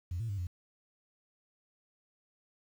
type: tone with pitch steps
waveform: sine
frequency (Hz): 87.4 / 114.1 / 99.9 / 88.7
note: F2 / A#2 / G2 / F2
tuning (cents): +2 / -37 / +33 / +27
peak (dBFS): -32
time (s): 0.11-0.47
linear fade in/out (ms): 5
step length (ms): 90
effects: tanh soft clip ceiling -29 dBFS + 10-bit